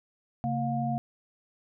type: tone cluster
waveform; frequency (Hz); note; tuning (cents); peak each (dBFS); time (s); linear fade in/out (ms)
sine; 136.3 / 228.8 / 711; C#3 / A#3 / F5; -29 / -32 / +31; -31; 0.44-0.98; 0
effects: none